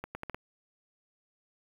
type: accelerating click train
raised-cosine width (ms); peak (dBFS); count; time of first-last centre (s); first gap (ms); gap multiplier
0.5; -22; 5; 0.04-0.345; 110; 0.76
effects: 8-bit